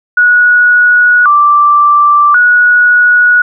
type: tone with vibrato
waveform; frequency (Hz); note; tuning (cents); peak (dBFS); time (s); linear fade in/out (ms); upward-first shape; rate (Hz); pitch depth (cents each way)
sine; 1309; E6; -13; -3; 0.17-3.42; 5; square; 0.46; 190
effects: none